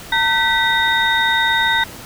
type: tone cluster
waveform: sine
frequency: 909 / 1527 / 1958 / 3707 Hz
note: A#5 / G6 / B6 / A#7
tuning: -44 / -46 / -15 / -10 cents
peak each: -19 dBFS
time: 0.12-1.84 s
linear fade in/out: 5 ms
effects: pink hiss -35 dBFS RMS until 2.05 s